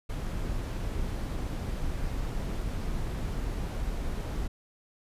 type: noise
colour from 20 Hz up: brown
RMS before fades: -32 dBFS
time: 0.09-4.48 s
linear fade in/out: 10 ms
effects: resampled to 32000 Hz